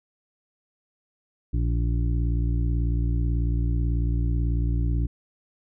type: harmonic tone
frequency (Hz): 58.2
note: A#1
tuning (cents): -2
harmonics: 1 / 2 / 3 / 5 / 6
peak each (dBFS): -22 / -27 / -35 / -35 / -43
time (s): 1.53-5.07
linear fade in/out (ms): 10
effects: none